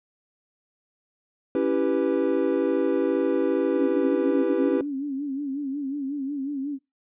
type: chord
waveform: triangle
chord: C# half-diminished seventh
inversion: none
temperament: equal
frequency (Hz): 277.2 / 329.6 / 392 / 493.9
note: C#4 / E4 / G4 / B4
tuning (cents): 0 / 0 / 0 / 0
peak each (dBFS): -24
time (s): 1.55-4.81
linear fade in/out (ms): 2
type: tone with vibrato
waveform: sine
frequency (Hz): 279.1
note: C#4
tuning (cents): +12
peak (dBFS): -26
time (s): 3.74-6.79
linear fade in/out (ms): 50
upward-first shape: sine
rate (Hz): 5.5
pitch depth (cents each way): 91
effects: noise-tail reverb RT60 0.2 s tail -22 dB re dry + resampled to 8000 Hz